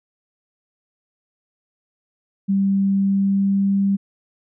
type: tone with pitch glide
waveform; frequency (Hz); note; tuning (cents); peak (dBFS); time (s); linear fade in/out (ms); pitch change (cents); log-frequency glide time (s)
sine; 196 to 197.36; G3 to G3; 0 to +12; -15; 2.48-3.97; 20; +12; 2.93-3.82
effects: none